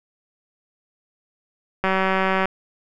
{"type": "click train", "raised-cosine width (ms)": 0.5, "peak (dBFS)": -6, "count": 118, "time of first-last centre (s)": [1.84, 2.456], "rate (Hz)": 190, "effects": []}